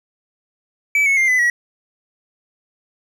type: tone with pitch steps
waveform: triangle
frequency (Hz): 2300 / 2199 / 2102 / 2009 / 1920.7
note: D7 / C#7 / C7 / B6 / B6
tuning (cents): -37 / -14 / +7 / +29 / -49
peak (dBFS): -11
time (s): 0.95-1.5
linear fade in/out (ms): 2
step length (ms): 110
effects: none